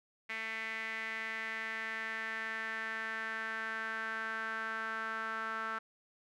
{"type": "tone with band-pass filter sweep", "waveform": "sawtooth", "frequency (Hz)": 222.3, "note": "A3", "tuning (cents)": 18, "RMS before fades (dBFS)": -39, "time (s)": [0.29, 5.79], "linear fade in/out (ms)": 10, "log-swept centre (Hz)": [2100, 1400], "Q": 5.2, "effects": []}